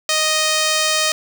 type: tone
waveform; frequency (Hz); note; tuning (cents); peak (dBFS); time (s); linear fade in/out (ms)
5% pulse; 622.3; D#5; 0; -4; 0.09-1.12; 2
effects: none